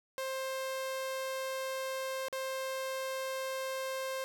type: tone with dropouts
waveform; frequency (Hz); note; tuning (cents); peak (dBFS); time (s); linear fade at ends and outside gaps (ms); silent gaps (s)
sawtooth; 528; C5; +16; -31; 0.18-4.24; 0; 2.284-2.327
effects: none